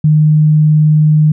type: tone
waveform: sine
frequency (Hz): 153.1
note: D#3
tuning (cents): -28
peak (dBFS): -5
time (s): 0.04-1.32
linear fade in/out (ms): 5
effects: none